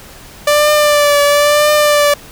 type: tone with vibrato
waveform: sawtooth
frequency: 587.3 Hz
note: D5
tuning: in tune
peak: -4 dBFS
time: 0.47-2.14 s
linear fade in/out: 5 ms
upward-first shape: triangle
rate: 1 Hz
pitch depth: 39 cents each way
effects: pink hiss -36 dBFS RMS until 2.31 s